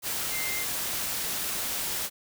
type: tone in noise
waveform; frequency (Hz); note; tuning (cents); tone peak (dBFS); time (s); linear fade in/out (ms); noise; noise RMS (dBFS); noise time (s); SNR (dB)
sine; 2093; C7; 0; -33; 0.3-0.66; 50; white; -31; 0.02-2.1; -5
effects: none